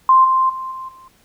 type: tone with level steps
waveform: sine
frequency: 1046.5 Hz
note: C6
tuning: in tune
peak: -7 / -12 / -24 / -27 / -40 dBFS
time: 0.09-1.08 s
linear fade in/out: 2 ms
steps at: 0.24 / 0.49 / 0.71 / 0.88 s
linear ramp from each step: 10 ms
effects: pink hiss -55 dBFS RMS until 1.24 s